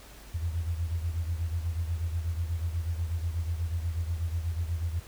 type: beating tone pair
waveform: sine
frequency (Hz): 82.41 / 90.61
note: E2 / F#2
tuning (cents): 0 / -36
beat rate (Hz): 8.2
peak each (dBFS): -29 / -35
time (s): 0.34-5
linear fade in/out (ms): 10
effects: added 50 Hz sine -50 dBFS peak until 5.07 s + pink hiss -51 dBFS RMS until 5.07 s